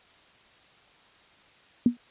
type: tone with exponential decay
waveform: sine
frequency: 240.7 Hz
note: B3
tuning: 44 cents flat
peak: -12 dBFS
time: 1.86-1.97 s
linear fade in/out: 2 ms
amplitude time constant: 22 ms
effects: white hiss -57 dBFS RMS until 2.1 s + resampled to 8000 Hz